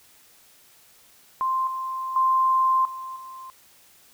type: tone with level steps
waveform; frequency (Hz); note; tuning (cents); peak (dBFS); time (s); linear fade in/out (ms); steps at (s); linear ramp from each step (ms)
sine; 1046.5; C6; 0; -21 / -27 / -17 / -32 / -37; 1.41-3.5; 0; 1.67 / 2.16 / 2.85 / 3.16; 2
effects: white hiss -55 dBFS RMS until 4.13 s